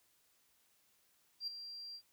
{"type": "tone with ADSR envelope", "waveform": "sine", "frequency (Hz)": 4740, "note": "D8", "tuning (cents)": 15, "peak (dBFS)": -34, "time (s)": [1.4, 2.02], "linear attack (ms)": 76, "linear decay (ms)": 4, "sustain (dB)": -11, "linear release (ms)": 70, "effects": ["tanh soft clip ceiling -33 dBFS", "white hiss -73 dBFS RMS until 2.12 s"]}